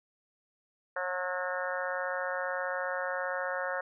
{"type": "harmonic tone with a mistuned harmonic", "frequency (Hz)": 181.5, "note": "F#3", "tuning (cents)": -33, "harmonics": [3, 4, 5, 6, 7, 8, 9, 10], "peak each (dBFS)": [-35, -41, -42, -41, -42, -38, -40, -41], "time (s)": [0.96, 3.81], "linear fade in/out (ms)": 5, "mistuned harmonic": 7, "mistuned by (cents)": 38, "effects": []}